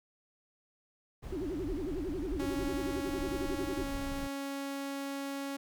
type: noise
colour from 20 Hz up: brown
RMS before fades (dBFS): -41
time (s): 1.22-4.28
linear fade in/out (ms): 20
type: tone with vibrato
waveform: sine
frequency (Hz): 329.6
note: E4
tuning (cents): 0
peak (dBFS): -34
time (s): 1.32-3.84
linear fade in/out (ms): 5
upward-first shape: sine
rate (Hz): 11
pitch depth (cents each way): 290
type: tone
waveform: sawtooth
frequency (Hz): 277.2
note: C#4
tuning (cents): 0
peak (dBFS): -32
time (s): 2.39-5.57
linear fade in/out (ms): 10
effects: none